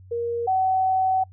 sine tone pair in turn, 470 / 755.4 Hz, A#4 / F#5, +14 / +36 cents, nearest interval minor sixth, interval 822 cents, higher second, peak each -23 / -18 dBFS, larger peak second, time 0.11-0.47 / 0.47-1.24 s, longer second, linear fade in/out 10 ms, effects noise-tail reverb RT60 0.1 s tail -26 dB re dry + added 93 Hz sine -44 dBFS peak until 1.32 s

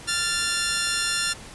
10% pulse tone pair together, 1388 / 1760 Hz, F6 / A6, -11 / 0 cents, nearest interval major third, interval 411 cents, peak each -17 dBFS, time 0.07-1.34 s, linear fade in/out 20 ms, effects pink hiss -42 dBFS RMS until 1.54 s + resampled to 24000 Hz

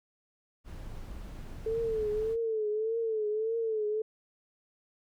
brown noise, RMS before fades -42 dBFS, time 0.64-2.37 s, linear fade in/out 50 ms
sine tone with vibrato, 439.8 Hz, A4, 1 cent flat, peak -28 dBFS, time 1.66-4.02 s, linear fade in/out 5 ms, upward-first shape triangle, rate 1.7 Hz, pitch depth 90 cents each way
effects none

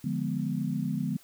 sine chord, D diminished seventh, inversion none, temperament equal, 146.83 / 174.61 / 207.7 / 246.9 Hz, D3 / F3 / Ab3 / Cb4, 0 / 0 / 0 / 0 cents, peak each -33 dBFS, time 0.04-1.17 s, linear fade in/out 5 ms, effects white hiss -57 dBFS RMS until 1.23 s

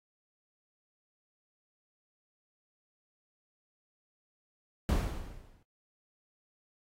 brown noise with exponential decay, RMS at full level -24 dBFS, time 4.89-5.63 s, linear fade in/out 1 ms, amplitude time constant 160 ms, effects AAC 48 kbps

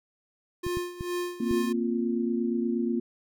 square tone with tremolo, 353.7 Hz, F4, 22 cents sharp, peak -28 dBFS, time 0.63-1.73 s, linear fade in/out 10 ms, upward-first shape sine, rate 2.3 Hz, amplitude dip 80%
clicks, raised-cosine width 5 ms, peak -22 dBFS, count 4, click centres 0.666 / 0.771 / 1.009 / 1.511 s
sine chord, Bb suspended second, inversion none, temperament equal, 233.1 / 261.6 / 349.2 Hz, Bb3 / C4 / F4, 0 / 0 / 0 cents, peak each -27 / -32 / -30 dBFS, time 1.4-3 s, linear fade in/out 5 ms
effects none

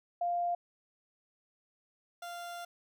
sine / 30% pulse tone pair in turn, 698.5 / 695 Hz, F5 / F5, 0 / -9 cents, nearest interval unison, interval 9 cents, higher first, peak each -29 / -38 dBFS, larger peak first, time 0.21-0.55 / 2.22-2.65 s, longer second, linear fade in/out 5 ms, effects none

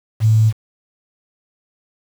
sine tone with quantisation, 110 Hz, A2, in tune, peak -9 dBFS, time 0.2-0.53 s, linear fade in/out 50 ms, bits 6, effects none

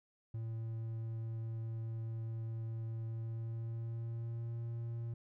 triangle tone with pitch glide, 113.1 to 116.41 Hz, A2 to A#2, +48 to -2 cents, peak -36 dBFS, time 0.34-5.14 s, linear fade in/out 5 ms, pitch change +50 cents, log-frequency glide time 3.06-4.57 s, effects none

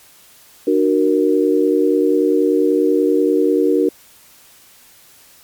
sine chord, D augmented, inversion none, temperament equal with one note detuned, 299.7 / 370 / 466.2 Hz, D4 / F#4 / A#4, +35 / 0 / 0 cents, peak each -16 dBFS, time 0.67-3.89 s, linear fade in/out 5 ms, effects white hiss -47 dBFS RMS until 5.43 s + MP3 96 kbps

